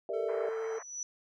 sine chord, E half-diminished seventh, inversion first, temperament just, 395.6 / 474.7 / 593.3 / 659.3 Hz, G4 / Bb4 / D5 / E5, +16 / +31 / +18 / 0 cents, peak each -38 dBFS, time 0.09-0.49 s, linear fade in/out 2 ms
triangle tone with vibrato, 446.5 Hz, A4, 25 cents sharp, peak -31 dBFS, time 0.13-0.79 s, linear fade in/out 10 ms, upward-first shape sine, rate 13 Hz, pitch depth 8 cents each way
pink band-pass noise, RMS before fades -46 dBFS, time 0.28-0.83 s, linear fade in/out 10 ms, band 570 to 2000 Hz, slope 48 dB/octave
sine tone with exponential growth, 5920 Hz, F#8, in tune, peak -33 dBFS, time 0.47-1.03 s, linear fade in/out 1 ms, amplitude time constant 120 ms
effects none

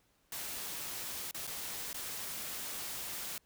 white noise with dropouts, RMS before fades -41 dBFS, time 0.32-3.38 s, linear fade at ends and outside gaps 2 ms, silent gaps 1.311-1.345 / 1.469-1.475 / 1.93-1.943 s, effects pink hiss -72 dBFS RMS until 3.45 s

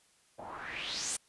white noise with low-pass filter sweep, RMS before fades -39 dBFS, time 0.38-1.17 s, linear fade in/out 10 ms, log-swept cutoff 630 to 9500 Hz, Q 4, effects white hiss -67 dBFS RMS until 1.28 s + resampled to 24000 Hz

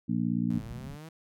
harmonic tone, 58.5 Hz, A#1, 7 cents sharp, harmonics 2 / 3 / 4 / 5, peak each -35 / -30 / -29 / -35 dBFS, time 0.08-0.6 s, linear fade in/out 20 ms
sawtooth exponential sweep, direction up, 98.6 to 164.9 Hz, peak -39 dBFS, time 0.5-1.09 s, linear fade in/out 5 ms
white low-pass noise, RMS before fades -42 dBFS, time 0.53-0.97 s, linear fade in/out 20 ms, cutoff 240 Hz, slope 96 dB/octave
effects none

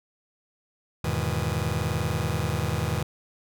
sawtooth chord, E major seventh, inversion none, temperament just, 82.41 / 103.01 / 123.61 / 154.51 Hz, E2 / G#2 / B2 / D#3, 0 / -14 / +2 / -12 cents, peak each -26 dBFS, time 1.04-3.03 s, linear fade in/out 5 ms, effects none

